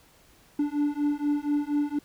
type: beating tone pair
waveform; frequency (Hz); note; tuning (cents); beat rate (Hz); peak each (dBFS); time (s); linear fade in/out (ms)
triangle; 290.2 / 294.4; D4 / D4; -21 / +4; 4.2; -25; 0.59-1.99; 5
effects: pink hiss -58 dBFS RMS until 2.04 s